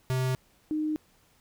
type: tone pair in turn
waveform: square / sine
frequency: 129.3 / 307.5 Hz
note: C3 / D#4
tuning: -20 / -20 cents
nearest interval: octave + minor third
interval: 1500 cents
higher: second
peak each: -26 dBFS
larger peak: neither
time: 0.1-0.35 / 0.71-0.96 s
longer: neither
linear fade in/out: 0 ms
effects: pink hiss -64 dBFS RMS until 1.4 s